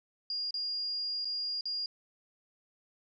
sine tone with dropouts, 4833 Hz, D8, 49 cents sharp, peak -32 dBFS, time 0.3-1.86 s, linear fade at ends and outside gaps 2 ms, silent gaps 0.508-0.541 / 1.247-1.253 / 1.61-1.655 s, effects none

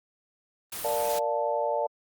white noise, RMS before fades -35 dBFS, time 0.72-1.19 s, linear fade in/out 5 ms
sine chord, Bb major seventh, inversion none, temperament equal, 466.2 / 587.3 / 698.5 / 880 Hz, Bb4 / D5 / F5 / A5, 0 / 0 / 0 / 0 cents, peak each -32 / -28 / -33 / -30 dBFS, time 0.84-1.87 s, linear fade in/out 10 ms
effects Opus 32 kbps

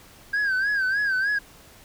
sine tone with vibrato, 1596 Hz, G6, 31 cents sharp, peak -18 dBFS, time 0.33-1.39 s, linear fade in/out 10 ms, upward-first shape sine, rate 3.3 Hz, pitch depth 100 cents each way, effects tanh soft clip ceiling -20 dBFS + pink hiss -50 dBFS RMS until 1.84 s

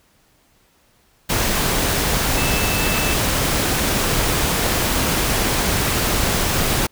sine tone in noise, 2637 Hz, E7, in tune, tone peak -26 dBFS, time 2.37-3.15 s, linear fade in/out 10 ms, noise pink, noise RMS -19 dBFS, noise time 1.29-6.87 s, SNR -10 dB, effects pink hiss -58 dBFS RMS until 6.91 s

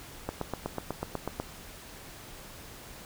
click train, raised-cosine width 1 ms, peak -17 dBFS, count 10, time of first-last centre 0.29-1.4 s, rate 8.11 Hz, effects pink hiss -47 dBFS RMS until 3.05 s

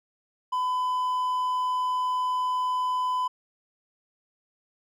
triangle tone, 1006 Hz, B5, 32 cents sharp, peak -22 dBFS, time 0.52-3.28 s, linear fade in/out 10 ms, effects none

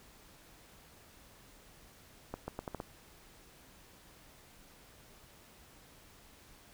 accelerating click train, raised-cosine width 1 ms, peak -24 dBFS, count 6, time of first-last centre 2.34-2.802 s, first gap 140 ms, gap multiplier 0.79, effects pink hiss -59 dBFS RMS until 6.73 s

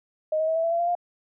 sine tone with pitch steps, 622.3 / 633.2 / 644.2 / 655.5 / 667 / 678.6 / 690.5 / 702.6 Hz, D#5 / D#5 / E5 / E5 / E5 / F5 / F5 / F5, 0 / +30 / -40 / -10 / +20 / -50 / -20 / +10 cents, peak -21 dBFS, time 0.32-0.952 s, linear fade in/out 5 ms, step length 79 ms, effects none

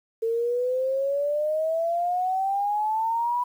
sine exponential sweep, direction up, 449 to 987.8 Hz, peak -22 dBFS, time 0.22-3.44 s, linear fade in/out 10 ms, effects 9-bit

